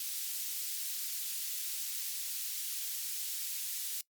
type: high-pass noise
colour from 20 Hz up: white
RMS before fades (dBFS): -38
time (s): 0-4.01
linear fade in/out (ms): 2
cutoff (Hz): 3400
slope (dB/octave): 12
effects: noise-tail reverb RT60 0.1 s tail -21 dB re dry + Opus 48 kbps